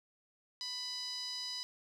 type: tone with band-pass filter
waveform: sawtooth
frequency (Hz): 994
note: B5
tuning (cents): +11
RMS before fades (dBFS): -41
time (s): 0.61-1.63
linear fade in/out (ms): 0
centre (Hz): 4700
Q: 9.8
effects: none